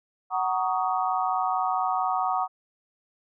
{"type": "chord", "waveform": "sine", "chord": "D# minor seventh", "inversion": "first", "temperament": "just", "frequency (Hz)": [746.7, 933.4, 1120.1, 1244.5], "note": ["F#5", "A#5", "C#6", "D#6"], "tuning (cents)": [16, 2, 18, 0], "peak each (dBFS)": [-26, -30, -30, -30], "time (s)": [0.3, 2.48], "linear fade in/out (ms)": 50, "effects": []}